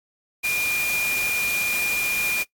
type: tone in noise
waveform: sine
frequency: 2417 Hz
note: D7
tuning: 49 cents sharp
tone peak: -21 dBFS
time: 0.43-2.44 s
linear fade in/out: 20 ms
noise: white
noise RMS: -29 dBFS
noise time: 0.43-2.44 s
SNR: +5 dB
effects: noise-tail reverb RT60 0.1 s tail -19 dB re dry + AAC 64 kbps